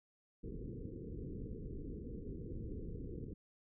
pink low-pass noise, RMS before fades -45 dBFS, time 0.43-3.34 s, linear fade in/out 10 ms, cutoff 480 Hz, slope 96 dB/octave, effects none

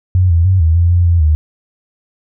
sine tone with pitch steps, 91.7 / 83.9 / 94.1 / 80.8 / 85.8 / 87.7 / 85.4 / 76.9 Hz, F#2 / E2 / F#2 / E2 / F2 / F2 / F2 / D#2, -15 / +31 / +30 / -34 / -30 / +8 / -38 / -20 cents, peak -7 dBFS, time 0.15-1.35 s, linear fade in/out 0 ms, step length 150 ms, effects none

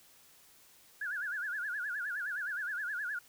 sine tone with vibrato, 1564 Hz, G6, 4 cents flat, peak -34 dBFS, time 1.01-3.19 s, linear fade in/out 5 ms, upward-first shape sine, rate 9.6 Hz, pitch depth 180 cents each way, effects white hiss -61 dBFS RMS until 3.28 s

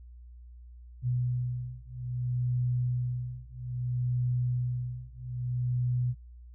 sine beating tone pair, 123.5 / 124.11 Hz, B2 / B2, 0 / +9 cents, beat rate 0.61 Hz, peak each -31 / -31 dBFS, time 1.02-6.15 s, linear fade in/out 50 ms, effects added 60 Hz sine -46 dBFS peak until 6.54 s

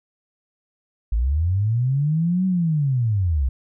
sine linear two-way sweep, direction up then down, 50.7 to 190 to 60.4 Hz, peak -17 dBFS, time 1.12-3.49 s, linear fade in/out 5 ms, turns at 2.46 s, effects none

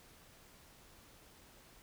silence, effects pink hiss -61 dBFS RMS until 1.82 s

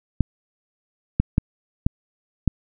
clicks, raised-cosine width 5 ms, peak -4 dBFS, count 5, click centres 0.207 / 1.2 / 1.381 / 1.865 / 2.477 s, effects none

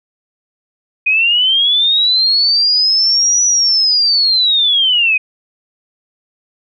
sine linear two-way sweep, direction up then down, 2473 to 5920 to 2473 Hz, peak -9 dBFS, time 1.06-5.18 s, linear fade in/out 10 ms, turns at 3.44 s, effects none

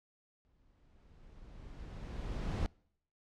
brown noise with exponential growth, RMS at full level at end -32 dBFS, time 0.45-2.66 s, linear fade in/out 0 ms, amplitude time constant 480 ms, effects noise-tail reverb RT60 0.7 s tail -26 dB re dry + low-pass 6000 Hz 12 dB/octave

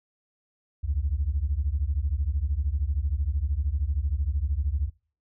sine beating tone pair, 65.41 / 78.41 Hz, C2 / D#2, 0 / +14 cents, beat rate 13 Hz, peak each -26 dBFS, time 0.83-4.9 s, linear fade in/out 20 ms, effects noise-tail reverb RT60 0.4 s tail -22 dB re dry + tanh soft clip ceiling -17 dBFS

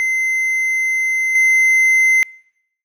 triangle tone with level steps, 2066 Hz, C7, 22 cents flat, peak -13 / -8 dBFS, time 0-2.23 s, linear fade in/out 0 ms, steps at 1.35 s, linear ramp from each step 5 ms, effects noise-tail reverb RT60 0.8 s tail -26 dB re dry

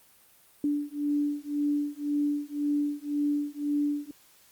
sine beating tone pair, 290.6 / 292.5 Hz, D4 / D4, -18 / -7 cents, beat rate 1.9 Hz, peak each -29 dBFS, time 0.64-4.11 s, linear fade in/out 2 ms, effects white hiss -59 dBFS RMS until 4.51 s + Opus 32 kbps

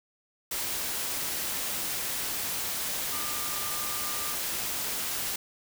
sine tone in noise, 1200 Hz, D6, 37 cents sharp, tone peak -40 dBFS, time 3.12-4.35 s, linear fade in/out 5 ms, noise white, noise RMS -32 dBFS, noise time 0.51-5.36 s, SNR -11 dB, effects none

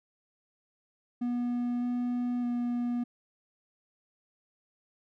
triangle tone with pitch steps, 242.7 / 244.6 / 241.5 Hz, B3 / B3 / B3, -30 / -16 / -39 cents, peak -26 dBFS, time 1.21-3.04 s, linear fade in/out 10 ms, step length 610 ms, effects none

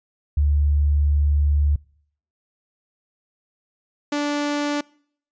sine / sawtooth tone pair in turn, 72.9 / 291.6 Hz, D2 / D4, -12 / -12 cents, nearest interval 2 octaves, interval 2400 cents, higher second, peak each -15 / -17 dBFS, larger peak first, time 0.37-1.76 / 4.12-4.81 s, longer first, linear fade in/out 5 ms, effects noise-tail reverb RT60 0.6 s tail -25 dB re dry + resampled to 16000 Hz

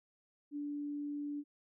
sine tone, 290.8 Hz, D4, 17 cents flat, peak -37 dBFS, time 0.51-1.44 s, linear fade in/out 50 ms, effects none

